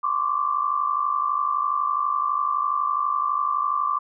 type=tone cluster; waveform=sine; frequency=1041 / 1124 / 1176 Hz; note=C6 / C#6 / D6; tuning=-9 / +24 / +2 cents; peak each=-28 / -26 / -23 dBFS; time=0.03-3.99 s; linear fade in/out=10 ms; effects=none